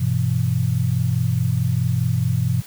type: chord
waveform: sine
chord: E minor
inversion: first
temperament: just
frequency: 98.89 / 123.61 / 164.81 Hz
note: G2 / B2 / E3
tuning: +16 / +2 / 0 cents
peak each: -23 / -19 / -24 dBFS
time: 0-2.62 s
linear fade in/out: 10 ms
effects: white hiss -42 dBFS RMS until 2.66 s